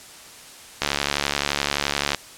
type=click train; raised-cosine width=0.2 ms; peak=-3 dBFS; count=96; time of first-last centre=0.82-2.147 s; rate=71.6 Hz; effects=white hiss -43 dBFS RMS until 2.37 s + low-pass 10000 Hz 12 dB/octave